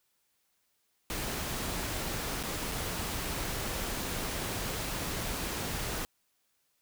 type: noise with dropouts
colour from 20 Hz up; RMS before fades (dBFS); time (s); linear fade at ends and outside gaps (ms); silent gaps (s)
pink; -35; 1.1-6.05; 0; 2.429-2.436 / 2.716-2.72
effects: white hiss -75 dBFS RMS until 6.81 s